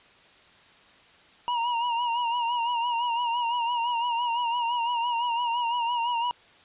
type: tone with vibrato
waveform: square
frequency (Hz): 949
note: A#5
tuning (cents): +31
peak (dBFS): -25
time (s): 1.48-6.31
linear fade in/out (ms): 0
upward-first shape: sine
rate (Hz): 5.9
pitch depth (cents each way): 55
effects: white hiss -55 dBFS RMS until 6.64 s + resampled to 8000 Hz